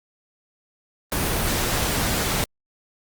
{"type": "noise", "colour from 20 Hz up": "pink", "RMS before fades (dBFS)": -23, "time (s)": [1.12, 2.44], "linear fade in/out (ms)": 0, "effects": ["Opus 32 kbps"]}